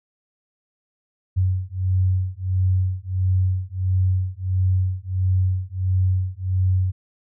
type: beating tone pair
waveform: sine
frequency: 92.3 / 93.8 Hz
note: F#2 / F#2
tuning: -4 / +24 cents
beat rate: 1.5 Hz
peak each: -21 / -21 dBFS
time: 1.36-6.92 s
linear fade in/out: 20 ms
effects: none